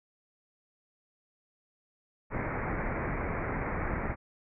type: low-pass noise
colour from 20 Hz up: pink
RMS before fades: -33 dBFS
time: 2.3-4.16 s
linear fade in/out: 50 ms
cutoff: 2300 Hz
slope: 96 dB/octave
effects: none